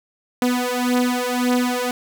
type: beating tone pair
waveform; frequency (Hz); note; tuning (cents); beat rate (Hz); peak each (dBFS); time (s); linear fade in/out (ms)
sawtooth; 246.9 / 248.7; B3 / B3; 0 / +12; 1.8; -17; 0.42-1.91; 2
effects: 7-bit